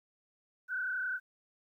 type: tone with frequency modulation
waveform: sine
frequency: 1500 Hz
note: F#6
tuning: 23 cents sharp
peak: -32 dBFS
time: 0.68-1.2 s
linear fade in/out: 50 ms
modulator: 31.2 Hz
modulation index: 1.6
effects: 12-bit